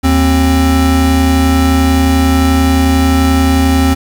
square tone pair together, 77.78 / 264.7 Hz, D#2 / C4, 0 / +20 cents, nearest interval octave + major sixth, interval 2120 cents, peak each -11 dBFS, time 0.03-3.95 s, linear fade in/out 20 ms, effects 7-bit

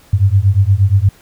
sine beating tone pair, 94.1 / 102.6 Hz, F#2 / G#2, +30 / -21 cents, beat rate 8.5 Hz, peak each -11 dBFS, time 0.13-1.09 s, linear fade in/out 5 ms, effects pink hiss -47 dBFS RMS until 1.21 s

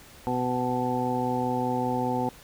harmonic tone, 125 Hz, B2, 21 cents sharp, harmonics 1 / 2 / 3 / 4 / 6 / 7, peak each -34 / -29 / -35 / -32 / -32 / -30 dBFS, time 0.27-2.29 s, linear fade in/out 0 ms, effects pink hiss -50 dBFS RMS until 2.43 s

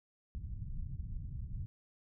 pink low-pass noise, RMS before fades -41 dBFS, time 0.35-1.66 s, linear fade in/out 0 ms, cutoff 140 Hz, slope 24 dB/octave, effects none

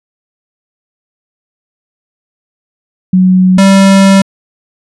sine / square tone pair in turn, 185 / 194.59 Hz, F#3 / G3, 0 / -12 cents, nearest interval minor second, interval 88 cents, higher second, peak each -3 dBFS, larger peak neither, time 3.13-3.58 / 3.58-4.22 s, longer second, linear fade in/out 5 ms, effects resampled to 24000 Hz

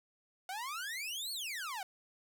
sawtooth exponential two-way sweep, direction up then down, 722 to 4500 to 722 Hz, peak -35 dBFS, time 0.49-1.83 s, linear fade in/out 2 ms, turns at 1.32 s, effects none

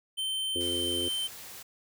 square tone, 3100 Hz, G7, 20 cents flat, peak -30 dBFS, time 0.17-1.28 s, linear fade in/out 20 ms
harmonic tone, 87.31 Hz, F2, in tune, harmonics 1 / 3 / 4 / 5 / 6, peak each -42 / -39 / -35 / -40 / -42 dBFS, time 0.55-1.09 s, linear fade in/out 10 ms
white noise, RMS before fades -45 dBFS, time 0.6-1.63 s, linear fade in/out 10 ms
effects none

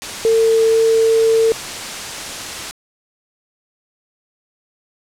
sine tone in noise, 449.7 Hz, A4, 38 cents sharp, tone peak -10 dBFS, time 0.25-1.52 s, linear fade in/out 0 ms, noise white, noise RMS -26 dBFS, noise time 0.02-2.71 s, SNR +13 dB, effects low-pass 8000 Hz 12 dB/octave

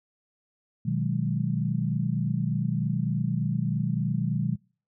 sine chord, G# minor seventh, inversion first, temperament equal with one note detuned, 123.47 / 155.56 / 184.36 / 207.7 Hz, B2 / D#3 / F#3 / G#3, 0 / 0 / -6 / 0 cents, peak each -29 / -28 / -30 / -32 dBFS, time 0.85-4.56 s, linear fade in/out 10 ms, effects noise-tail reverb RT60 0.4 s tail -26 dB re dry

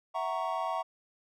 triangle chord, F# dominant seventh, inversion third, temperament equal with one note detuned, 659.3 / 747.7 / 932.3 / 1108.7 Hz, E5 / F#5 / A#5 / C#6, 0 / +18 / 0 / 0 cents, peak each -34 dBFS, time 0.14-0.83 s, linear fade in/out 20 ms, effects none

